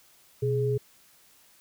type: tone pair together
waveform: sine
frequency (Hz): 124.88 / 418.1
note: B2 / G#4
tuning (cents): +20 / +12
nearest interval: octave + major sixth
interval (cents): 2092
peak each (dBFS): -26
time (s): 0.42-0.78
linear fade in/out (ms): 10
effects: white hiss -59 dBFS RMS until 1.6 s